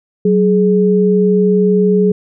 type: tone pair together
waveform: sine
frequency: 187.3 / 420.1 Hz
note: F#3 / G#4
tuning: +21 / +20 cents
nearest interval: octave + major second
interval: 1399 cents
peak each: -11 dBFS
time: 0.25-2.12 s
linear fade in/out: 5 ms
effects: none